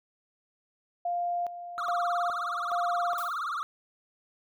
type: tone with tremolo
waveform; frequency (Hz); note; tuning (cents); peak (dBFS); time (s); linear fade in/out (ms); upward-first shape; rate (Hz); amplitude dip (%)
sine; 700; F5; +4; -27; 1.05-3.29; 5; square; 1.2; 70
type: tone with vibrato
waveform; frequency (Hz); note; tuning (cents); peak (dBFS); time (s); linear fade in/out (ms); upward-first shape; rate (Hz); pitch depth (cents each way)
triangle; 1262; D#6; +24; -28; 1.78-3.63; 0; triangle; 19; 240
type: noise with exponential decay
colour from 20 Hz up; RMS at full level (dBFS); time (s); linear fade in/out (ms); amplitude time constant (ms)
blue; -40; 3.18-3.5; 1; 69
effects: none